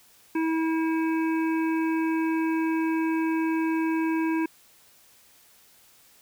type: harmonic tone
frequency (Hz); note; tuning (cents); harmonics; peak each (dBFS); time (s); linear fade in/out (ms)
323.1; E4; -35; 1 / 3 / 5 / 7 / 8; -23 / -33 / -37 / -40 / -41; 0.35-4.46; 5
effects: white hiss -57 dBFS RMS until 6.21 s